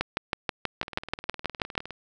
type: two click trains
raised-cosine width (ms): 0.3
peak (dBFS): -21 / -9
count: 22 / 12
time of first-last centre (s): 0.83-1.907 / 0.01-1.778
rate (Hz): 19.5 / 6.22
effects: none